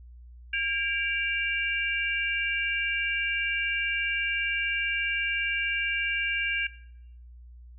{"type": "tone cluster", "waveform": "sine", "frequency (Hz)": [1617, 2332, 2783], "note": ["G#6", "D7", "F7"], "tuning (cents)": [-47, -13, -7], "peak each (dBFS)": -30, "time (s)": [0.53, 6.67], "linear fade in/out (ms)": 5, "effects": ["noise-tail reverb RT60 0.8 s tail -20 dB re dry", "added 60 Hz sine -45 dBFS peak until 7.78 s"]}